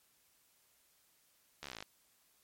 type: slowing click train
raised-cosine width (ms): 0.2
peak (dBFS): -26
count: 13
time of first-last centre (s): 1.63-1.825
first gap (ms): 13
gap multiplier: 1.04
effects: white hiss -71 dBFS RMS until 2.43 s + MP3 64 kbps